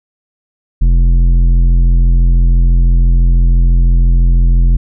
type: tone with tanh clipping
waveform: sine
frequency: 43 Hz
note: F1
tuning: 26 cents flat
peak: -7 dBFS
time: 0.81-4.77 s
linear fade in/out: 10 ms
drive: 10 dB
effects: none